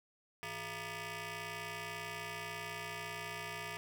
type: ring-modulated tone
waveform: 10% pulse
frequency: 261.8 Hz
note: C4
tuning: 1 cent sharp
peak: -30 dBFS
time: 0.43-3.77 s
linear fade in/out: 0 ms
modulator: 1470 Hz
effects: none